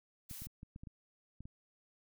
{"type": "noise", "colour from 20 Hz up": "blue", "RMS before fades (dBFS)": -48, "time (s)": [0.29, 0.47], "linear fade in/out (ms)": 10}
{"type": "clicks", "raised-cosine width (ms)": 5, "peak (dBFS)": -36, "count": 9, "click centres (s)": [0.312, 0.42, 0.469, 0.631, 0.761, 0.835, 0.872, 1.406, 1.455]}
{"effects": []}